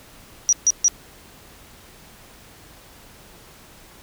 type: tone bursts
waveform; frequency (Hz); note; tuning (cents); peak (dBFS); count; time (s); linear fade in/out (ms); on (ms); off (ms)
sine; 5800; F#8; -35; -12; 3; 0.49-0.881; 0; 37; 140
effects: pink hiss -47 dBFS RMS until 4.02 s